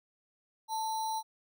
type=tone with sample-and-hold; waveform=sine; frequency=882 Hz; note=A5; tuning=4 cents sharp; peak=-31 dBFS; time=0.68-1.23 s; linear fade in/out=50 ms; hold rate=4900 Hz; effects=none